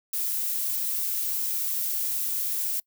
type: noise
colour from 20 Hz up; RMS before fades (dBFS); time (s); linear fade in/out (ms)
violet; -28; 0.13-2.8; 5
effects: noise-tail reverb RT60 0.1 s tail -25 dB re dry

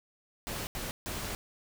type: noise bursts at uneven times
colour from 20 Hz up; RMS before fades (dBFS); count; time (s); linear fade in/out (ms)
pink; -37; 3; 0.47-0.67 / 0.75-0.91 / 1.06-1.35; 0
effects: none

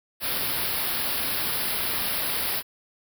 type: band-stop noise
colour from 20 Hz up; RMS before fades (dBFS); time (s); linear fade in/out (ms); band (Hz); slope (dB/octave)
white; -27; 0.2-2.63; 50; 5200 to 9900; 96
effects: none

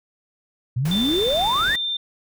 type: exponential sweep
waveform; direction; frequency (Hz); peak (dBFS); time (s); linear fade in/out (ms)
sine; up; 115.3 to 1975.5; -19; 0.76-1.76; 10
type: noise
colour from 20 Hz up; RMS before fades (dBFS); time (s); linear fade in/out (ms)
pink; -33; 0.85-1.76; 5
type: tone with pitch glide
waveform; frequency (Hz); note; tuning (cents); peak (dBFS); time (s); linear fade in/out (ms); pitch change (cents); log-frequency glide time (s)
sine; 3556 to 3587; A7 to A7; +18 to +33; -22; 0.91-1.97; 5; +15; 1.02-1.61
effects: none

